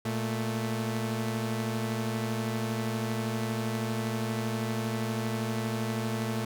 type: tone pair together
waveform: sawtooth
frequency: 116.28 / 220 Hz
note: A#2 / A3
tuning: -4 / 0 cents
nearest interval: major seventh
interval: 1104 cents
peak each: -28 dBFS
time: 0.05-6.45 s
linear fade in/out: 5 ms
effects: none